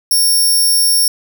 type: tone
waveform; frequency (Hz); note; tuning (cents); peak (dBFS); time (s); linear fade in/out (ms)
10% pulse; 5500; F8; -27; -4; 0.11-1.08; 2
effects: none